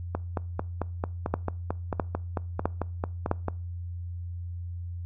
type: two click trains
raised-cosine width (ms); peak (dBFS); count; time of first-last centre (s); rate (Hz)
1; -14 / -10; 16 / 4; 0.15-3.483 / 1.34-3.314; 4.5 / 1.52
effects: noise-tail reverb RT60 0.4 s tail -23 dB re dry + added 87 Hz sine -33 dBFS peak until 5.05 s